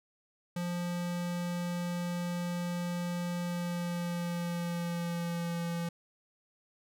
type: tone with pitch glide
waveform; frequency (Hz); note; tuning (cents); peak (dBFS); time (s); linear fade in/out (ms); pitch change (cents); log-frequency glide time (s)
square; 175 to 170.21; F3 to F3; +4 to -44; -33; 0.56-5.89; 5; -48; 3.44-5.63
effects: none